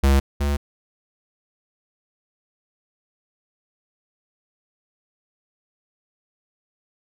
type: tone pair in turn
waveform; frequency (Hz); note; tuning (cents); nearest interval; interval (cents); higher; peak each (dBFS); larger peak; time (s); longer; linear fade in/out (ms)
square; 68.4 / 71.33; C#2 / D2; -23 / -50; minor second; 73; second; -14 / -20; first; 0.03-0.2 / 0.4-0.57; neither; 10
effects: none